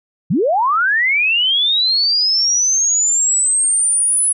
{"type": "linear sweep", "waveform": "sine", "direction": "up", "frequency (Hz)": [127.1, 10270], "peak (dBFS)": -12, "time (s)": [0.3, 4.33], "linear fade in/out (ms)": 10, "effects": []}